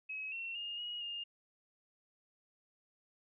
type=tone with pitch steps; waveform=sine; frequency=2558 / 2716 / 2834 / 2893 / 2825 Hz; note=D#7 / F7 / F7 / F#7 / F7; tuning=+47 / -49 / +25 / -40 / +19 cents; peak=-39 dBFS; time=0.09-1.24 s; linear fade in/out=10 ms; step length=230 ms; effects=none